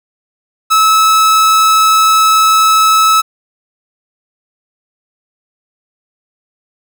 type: tone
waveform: 45% pulse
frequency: 1299 Hz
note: E6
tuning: 26 cents flat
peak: -6 dBFS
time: 0.7-3.22 s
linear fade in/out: 20 ms
effects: none